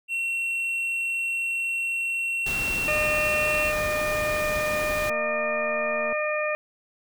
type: tone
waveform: triangle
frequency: 2722 Hz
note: F7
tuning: 45 cents flat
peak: -23 dBFS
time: 0.08-3.73 s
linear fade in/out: 50 ms
type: noise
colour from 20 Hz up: pink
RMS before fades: -33 dBFS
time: 2.46-5.1 s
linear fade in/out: 5 ms
type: harmonic tone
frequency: 607 Hz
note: D#5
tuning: 43 cents flat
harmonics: 1 / 2 / 3 / 4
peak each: -26 / -32 / -32 / -30 dBFS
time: 2.88-6.55 s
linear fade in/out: 0 ms
type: click train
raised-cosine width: 1 ms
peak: -25 dBFS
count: 237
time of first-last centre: 5.1-6.126 s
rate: 230 Hz
effects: none